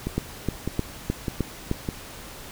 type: two click trains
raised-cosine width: 3 ms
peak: -13 / -10 dBFS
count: 4 / 6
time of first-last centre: 0.07-1.888 / 0.18-1.714 s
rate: 1.65 / 3.26 Hz
effects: pink hiss -41 dBFS RMS until 2.51 s